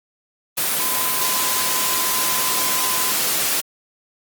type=tone in noise; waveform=sine; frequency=1021 Hz; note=C6; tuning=43 cents flat; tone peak=-27 dBFS; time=0.79-3.12 s; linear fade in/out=10 ms; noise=white; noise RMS=-20 dBFS; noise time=0.57-3.61 s; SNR=-10 dB; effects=high-pass 150 Hz 12 dB/octave + Opus 24 kbps